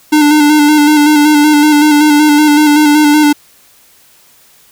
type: tone with vibrato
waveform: square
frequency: 298.6 Hz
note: D4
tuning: 29 cents sharp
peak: -5 dBFS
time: 0.12-3.33 s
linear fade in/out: 10 ms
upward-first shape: square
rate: 5.3 Hz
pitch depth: 29 cents each way
effects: white hiss -45 dBFS RMS until 4.71 s